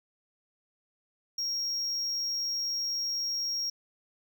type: tone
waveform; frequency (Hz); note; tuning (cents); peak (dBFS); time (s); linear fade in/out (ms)
triangle; 5588; F8; 0; -28; 1.38-3.7; 5
effects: none